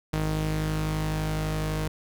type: tone pair together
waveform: sawtooth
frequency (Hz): 51.96 / 155.7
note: G#1 / D#3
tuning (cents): +2 / +2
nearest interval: octave + perfect fifth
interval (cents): 1900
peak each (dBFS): -26 / -24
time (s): 0.13-1.88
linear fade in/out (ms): 5
effects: none